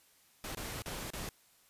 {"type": "noise with dropouts", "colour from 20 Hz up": "pink", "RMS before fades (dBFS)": -41, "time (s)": [0.44, 1.29], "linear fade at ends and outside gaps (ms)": 1, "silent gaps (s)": [[0.549, 0.571], [0.821, 0.859], [1.104, 1.134]], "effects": ["white hiss -66 dBFS RMS until 1.69 s", "resampled to 32000 Hz"]}